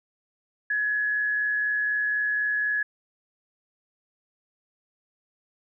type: tone with amplitude modulation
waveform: sine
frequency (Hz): 1690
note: G#6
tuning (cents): +30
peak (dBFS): -21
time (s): 0.7-2.83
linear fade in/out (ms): 5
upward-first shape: sine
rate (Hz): 124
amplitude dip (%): 35
effects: none